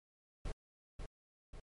brown noise with echo, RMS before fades -39 dBFS, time 0.45-0.52 s, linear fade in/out 5 ms, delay 540 ms, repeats 2, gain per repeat -5 dB, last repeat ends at 1.6 s, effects MP3 48 kbps

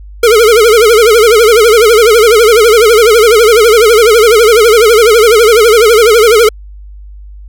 square tone with vibrato, 447.9 Hz, A4, 31 cents sharp, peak -3 dBFS, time 0.23-6.49 s, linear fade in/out 5 ms, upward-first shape sine, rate 12 Hz, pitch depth 130 cents each way, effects added 50 Hz sine -27 dBFS peak until 7.48 s

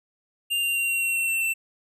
square tone with pitch steps, 2794 / 2778 / 2762 / 2746 / 2730 / 2714 / 2699 / 2683 Hz, F7 / F7 / F7 / F7 / F7 / E7 / E7 / E7, 0 / -10 / -20 / -30 / -40 / +50 / +40 / +30 cents, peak -23 dBFS, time 0.5-1.54 s, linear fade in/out 20 ms, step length 130 ms, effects none

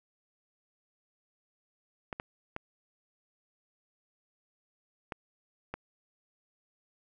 clicks, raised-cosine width 0.5 ms, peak -21 dBFS, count 5, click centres 2.128 / 2.199 / 2.564 / 5.122 / 5.74 s, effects none

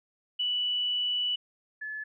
sine tone pair in turn, 2960 / 1722.6 Hz, F#7 / A6, 0 / -37 cents, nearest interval major sixth, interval 937 cents, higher first, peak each -26 / -34 dBFS, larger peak first, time 0.39-1.36 / 1.81-2.04 s, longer first, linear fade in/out 10 ms, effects none

